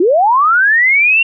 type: linear sweep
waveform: sine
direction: up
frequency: 321 to 2769 Hz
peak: -7 dBFS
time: 0-1.23 s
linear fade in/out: 5 ms
effects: none